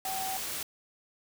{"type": "tone in noise", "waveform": "sine", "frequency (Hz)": 764, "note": "G5", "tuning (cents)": -45, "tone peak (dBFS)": -34, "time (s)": [0.05, 0.37], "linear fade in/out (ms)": 2, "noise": "white", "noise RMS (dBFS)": -36, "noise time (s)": [0.05, 0.63], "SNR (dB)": -1, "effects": []}